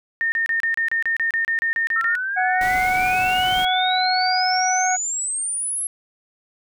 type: tone bursts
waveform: sine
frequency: 1825 Hz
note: A#6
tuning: 37 cents flat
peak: -18 dBFS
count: 14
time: 0.21-2.153 s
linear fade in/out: 0 ms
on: 110 ms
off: 31 ms
type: exponential sweep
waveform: sine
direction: up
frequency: 1313 to 11175 Hz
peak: -22 dBFS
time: 1.96-5.87 s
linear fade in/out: 2 ms
type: harmonic tone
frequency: 740 Hz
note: F#5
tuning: in tune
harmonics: 1 / 2 / 3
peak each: -19 / -25 / -29 dBFS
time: 2.36-4.97 s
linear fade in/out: 20 ms
type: noise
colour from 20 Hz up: pink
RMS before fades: -33 dBFS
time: 2.61-3.65 s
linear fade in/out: 2 ms
effects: none